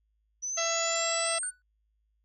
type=exponential sweep; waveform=sine; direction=up; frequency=5920 to 8870 Hz; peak=-31 dBFS; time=0.42-1.51 s; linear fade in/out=20 ms
type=harmonic tone; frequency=666 Hz; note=E5; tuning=18 cents sharp; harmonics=1 / 2 / 3 / 4 / 5 / 6 / 7 / 8 / 9; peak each=-32 / -35 / -37 / -38 / -39 / -40 / -40 / -41 / -42 dBFS; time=0.57-1.39 s; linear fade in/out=10 ms
type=tone with exponential decay; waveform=triangle; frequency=1484 Hz; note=F#6; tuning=5 cents sharp; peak=-33 dBFS; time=1.43-1.62 s; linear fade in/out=1 ms; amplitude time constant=41 ms
effects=added 53 Hz sine -70 dBFS peak until 2.24 s